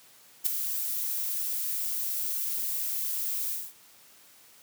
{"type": "noise with ADSR envelope", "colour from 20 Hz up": "violet", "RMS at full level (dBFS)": -22, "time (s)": [0.44, 3.73], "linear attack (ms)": 26, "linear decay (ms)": 3, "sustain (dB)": -9, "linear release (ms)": 230, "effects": ["white hiss -56 dBFS RMS until 4.62 s", "high-pass 100 Hz 12 dB/octave"]}